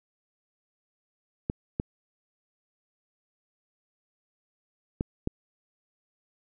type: clicks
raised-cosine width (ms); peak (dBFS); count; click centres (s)
3; -14; 4; 1.499 / 1.799 / 5.009 / 5.274
effects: none